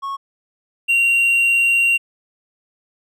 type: tone pair in turn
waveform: triangle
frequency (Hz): 1100 / 2758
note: C#6 / F7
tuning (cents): -14 / -22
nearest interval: octave + major third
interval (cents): 1592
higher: second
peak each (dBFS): -21 / -11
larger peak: second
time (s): 0.02-0.17 / 0.88-1.98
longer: second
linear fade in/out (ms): 20
effects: none